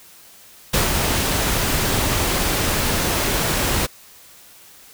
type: noise with ADSR envelope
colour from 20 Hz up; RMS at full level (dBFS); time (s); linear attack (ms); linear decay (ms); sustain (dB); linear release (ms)
pink; -17; 0.73-3.87; 11; 140; -3; 21
effects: white hiss -46 dBFS RMS until 4.93 s